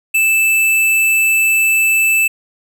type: tone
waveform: square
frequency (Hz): 2637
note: E7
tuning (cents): 0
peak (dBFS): -11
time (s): 0.14-2.28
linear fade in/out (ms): 10
effects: none